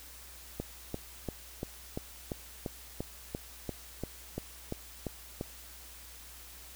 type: click train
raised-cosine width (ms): 2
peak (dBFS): -21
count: 15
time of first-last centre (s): 0.6-5.411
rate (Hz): 2.91
effects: added 60 Hz sine -54 dBFS peak until 6.75 s + white hiss -51 dBFS RMS until 6.75 s